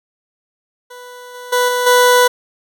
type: tone with level steps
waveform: 20% pulse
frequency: 493.9 Hz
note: B4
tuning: in tune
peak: -28 / -25 / -7 / -10 / -3 dBFS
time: 0.9-2.28 s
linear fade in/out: 10 ms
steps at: 1.34 / 1.52 / 1.68 / 1.86 s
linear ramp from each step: 10 ms
effects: none